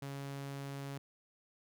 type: tone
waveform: sawtooth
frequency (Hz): 139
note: C#3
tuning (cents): +5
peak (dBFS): -37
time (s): 0.02-0.98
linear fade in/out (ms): 5
effects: none